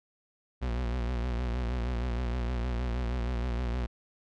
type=tone with vibrato; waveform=40% pulse; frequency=60.4 Hz; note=B1; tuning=38 cents flat; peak=-28 dBFS; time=0.61-3.87 s; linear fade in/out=20 ms; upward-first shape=sine; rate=6.4 Hz; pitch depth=81 cents each way; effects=low-pass 4000 Hz 12 dB/octave